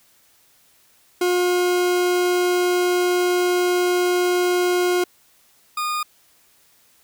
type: tone pair in turn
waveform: 40% pulse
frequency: 357.9 / 1224.2 Hz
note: F4 / D#6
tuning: +42 / -28 cents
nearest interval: octave + major sixth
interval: 2130 cents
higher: second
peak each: -16 / -21 dBFS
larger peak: first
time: 1.21-5.04 / 5.77-6.03 s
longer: first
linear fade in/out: 5 ms
effects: white hiss -57 dBFS RMS until 7.03 s